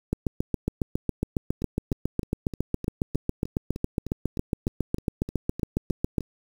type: two click trains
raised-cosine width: 3 ms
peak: -21 / -11 dBFS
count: 16 / 45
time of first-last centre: 1.62-6.207 / 0.13-6.182 s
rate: 3.27 / 7.27 Hz
effects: 7-bit